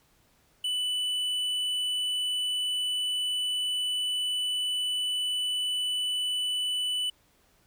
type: tone with tanh clipping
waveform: triangle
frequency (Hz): 2983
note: F#7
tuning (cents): +13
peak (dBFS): -28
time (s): 0.64-7.1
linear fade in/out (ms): 5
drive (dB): 11
effects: pink hiss -65 dBFS RMS until 7.66 s